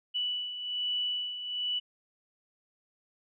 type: beating tone pair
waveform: sine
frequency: 2960 / 2961.2 Hz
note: F#7 / F#7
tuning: 0 / +1 cents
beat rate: 1.2 Hz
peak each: -38 / -31 dBFS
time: 0.14-1.8 s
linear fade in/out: 20 ms
effects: none